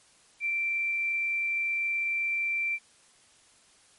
sine tone, 2349 Hz, D7, in tune, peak -26 dBFS, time 0.4-2.79 s, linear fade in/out 50 ms, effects white hiss -60 dBFS RMS until 3.98 s + MP3 48 kbps

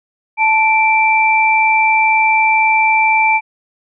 sine tone pair together, 878 / 2344 Hz, A5 / D7, -4 / -4 cents, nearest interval octave + perfect fourth, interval 1700 cents, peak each -12 dBFS, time 0.37-3.41 s, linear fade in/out 50 ms, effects none

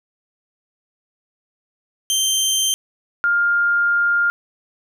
20% pulse / sine tone pair in turn, 3136 / 1405.4 Hz, G7 / F6, 0 / +10 cents, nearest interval octave + major second, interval 1390 cents, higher first, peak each -11 / -14 dBFS, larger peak first, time 2.1-2.74 / 3.24-4.3 s, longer second, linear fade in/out 0 ms, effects none

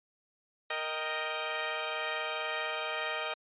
10% pulse chord, Eb major, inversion second, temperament equal, 466.2 / 622.3 / 784 Hz, Bb4 / Eb5 / G5, 0 / 0 / 0 cents, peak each -30 / -26 / -31 dBFS, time 0.7-3.34 s, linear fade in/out 5 ms, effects resampled to 8000 Hz

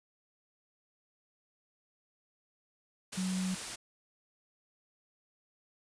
sine tone in noise, 186.3 Hz, F#3, 12 cents sharp, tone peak -31 dBFS, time 3.17-3.55 s, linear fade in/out 10 ms, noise white, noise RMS -40 dBFS, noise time 3.12-3.76 s, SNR +6 dB, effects resampled to 22050 Hz

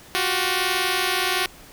5% pulse tone pair together, 358.7 / 380 Hz, F4 / F#4, +46 / +46 cents, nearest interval minor second, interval 100 cents, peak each -12 dBFS, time 0.15-1.46 s, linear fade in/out 0 ms, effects pink hiss -46 dBFS RMS until 1.72 s

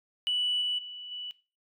sine tone with level steps, 2960 Hz, F#7, in tune, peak -24 / -26 / -39 / -35 dBFS, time 0.27-1.31 s, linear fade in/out 0 ms, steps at 0.61 / 0.78 / 1.11 s, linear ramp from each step 10 ms, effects noise-tail reverb RT60 0.3 s tail -17 dB re dry + tanh soft clip ceiling -21 dBFS

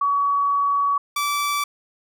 sine / sawtooth tone pair in turn, 1131 / 1158.8 Hz, C#6 / D6, +34 / -24 cents, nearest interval unison, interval 42 cents, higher second, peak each -17 dBFS, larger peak neither, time 0.01-0.98 / 1.16-1.64 s, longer first, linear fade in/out 5 ms, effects none

